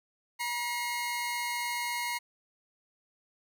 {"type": "tone pair together", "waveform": "sawtooth", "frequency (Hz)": [956.8, 2148], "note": ["A#5", "C7"], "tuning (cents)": [45, 45], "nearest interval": "octave + major second", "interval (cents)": 1400, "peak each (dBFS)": [-30, -31], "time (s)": [0.39, 2.19], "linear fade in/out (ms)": 20, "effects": []}